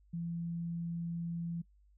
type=tone; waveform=sine; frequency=169.1 Hz; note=E3; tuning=44 cents sharp; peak=-35 dBFS; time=0.13-1.62 s; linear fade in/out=10 ms; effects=noise-tail reverb RT60 0.1 s tail -24 dB re dry + added 50 Hz sine -62 dBFS peak until 1.97 s